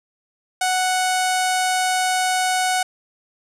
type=tone with low-pass filter; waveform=sawtooth; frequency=740 Hz; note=F#5; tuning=in tune; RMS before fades=-20 dBFS; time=0.61-2.83 s; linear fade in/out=5 ms; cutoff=9400 Hz; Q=2; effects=none